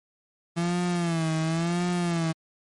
35% pulse tone with vibrato, 168 Hz, E3, 33 cents sharp, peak -22 dBFS, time 0.56-2.33 s, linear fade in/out 20 ms, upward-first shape sine, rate 0.94 Hz, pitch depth 94 cents each way, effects MP3 48 kbps

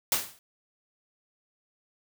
white noise with exponential decay, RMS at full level -22 dBFS, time 0.12-0.39 s, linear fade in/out 1 ms, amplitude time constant 58 ms, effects none

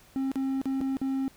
triangle tone with dropouts, 267.8 Hz, C4, 40 cents sharp, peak -24 dBFS, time 0.16-1.28 s, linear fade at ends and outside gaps 0 ms, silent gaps 0.316-0.357 / 0.615-0.656 / 0.806-0.813 / 0.969-1.015 s, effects pink hiss -57 dBFS RMS until 1.36 s

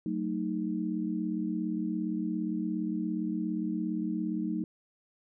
sine chord, D# diminished, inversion first, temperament just, 186.68 / 224 / 311.1 Hz, F#3 / A3 / D#4, +16 / +31 / 0 cents, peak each -34 / -34 / -33 dBFS, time 0.06-4.64 s, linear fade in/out 2 ms, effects none

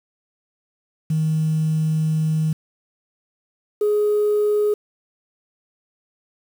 sine tone pair in turn, 157.2 / 418.1 Hz, D#3 / G#4, +18 / +12 cents, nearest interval octave + perfect fourth, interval 1694 cents, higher second, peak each -16 / -14 dBFS, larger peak second, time 1.1-2.53 / 3.81-4.74 s, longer first, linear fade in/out 5 ms, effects tanh soft clip ceiling -13 dBFS + 7-bit

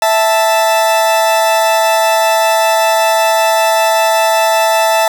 40% pulse tone pair together, 658.7 / 880 Hz, E5 / A5, -1 / 0 cents, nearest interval perfect fourth, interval 501 cents, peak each -11 dBFS, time 0.02-5.08 s, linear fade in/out 2 ms, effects none

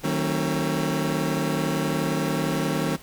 25% pulse chord, D# diminished seventh, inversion none, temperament just, 155.56 / 186.68 / 224 / 268.8 Hz, D#3 / F#3 / A3 / C4, 0 / +16 / +31 / +47 cents, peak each -23 / -26 / -27 / -25 dBFS, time 0.03-2.97 s, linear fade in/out 20 ms, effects pink hiss -47 dBFS RMS until 3.02 s

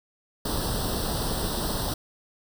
pink noise with comb filter, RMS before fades -28 dBFS, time 0.45-1.94 s, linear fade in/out 5 ms, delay 0.22 ms, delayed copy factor +0.9, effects none

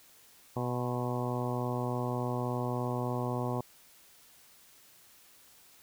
harmonic tone with a mistuned harmonic, 123.47 Hz, B2, in tune, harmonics 1 / 2 / 3 / 4 / 5 / 6 / 7 / 8 / 9, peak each -34 / -37 / -39 / -40 / -41 / -42 / -42 / -43 / -44 dBFS, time 0.56-3.61 s, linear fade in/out 5 ms, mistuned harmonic 9, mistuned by -41 cents, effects white hiss -59 dBFS RMS until 5.82 s

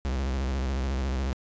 45% pulse tone with vibrato, 66 Hz, C2, 16 cents sharp, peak -26 dBFS, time 0.05-1.33 s, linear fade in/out 0 ms, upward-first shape square, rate 14 Hz, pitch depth 92 cents each way, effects resampled to 16000 Hz

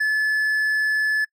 triangle tone, 1727 Hz, A6, 33 cents flat, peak -16 dBFS, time 0-1.25 s, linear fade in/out 10 ms, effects noise-tail reverb RT60 0.1 s tail -24 dB re dry

